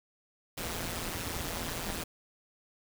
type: noise with amplitude modulation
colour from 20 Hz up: pink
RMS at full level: -33 dBFS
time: 0.57-2.04 s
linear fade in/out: 10 ms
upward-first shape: sine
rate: 170 Hz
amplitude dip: 80%
effects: none